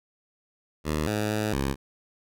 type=tone with pitch steps; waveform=10% pulse; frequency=76.6 / 106.1 / 107 / 68.2 Hz; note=D#2 / G#2 / A2 / C#2; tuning=-27 / +38 / -48 / -28 cents; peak=-17 dBFS; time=0.84-1.76 s; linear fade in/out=50 ms; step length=230 ms; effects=none